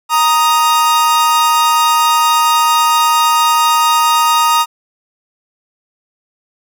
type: tone pair together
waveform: 45% pulse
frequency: 933.4 / 1246 Hz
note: A#5 / D#6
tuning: +2 / +2 cents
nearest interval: perfect fourth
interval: 500 cents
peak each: -12 dBFS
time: 0.09-4.66 s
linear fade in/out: 50 ms
effects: none